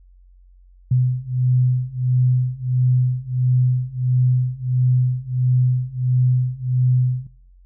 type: beating tone pair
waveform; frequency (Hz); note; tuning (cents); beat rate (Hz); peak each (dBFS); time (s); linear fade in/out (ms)
sine; 125.5 / 127; B2 / B2; +28 / +49; 1.5; -19 / -18; 0.91-7.27; 5
effects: noise-tail reverb RT60 0.6 s tail -24 dB re dry + added 45 Hz sine -46 dBFS peak until 7.65 s